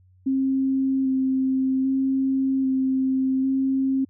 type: tone with vibrato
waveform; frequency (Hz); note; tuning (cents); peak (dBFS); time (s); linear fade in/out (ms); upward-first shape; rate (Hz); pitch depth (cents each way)
sine; 265.1; C4; +23; -19; 0.26-4.05; 10; square; 0.63; 12
effects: added 92 Hz sine -53 dBFS peak until 4.09 s